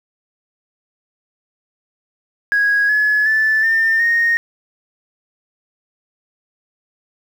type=tone with pitch steps; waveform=sine; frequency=1654 / 1702.5 / 1752.4 / 1803.7 / 1856.6 Hz; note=G#6 / G#6 / A6 / A6 / A#6; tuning=-8 / +42 / -7 / +42 / -7 cents; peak=-11 dBFS; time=2.52-4.37 s; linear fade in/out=0 ms; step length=370 ms; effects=tanh soft clip ceiling -8 dBFS + 7-bit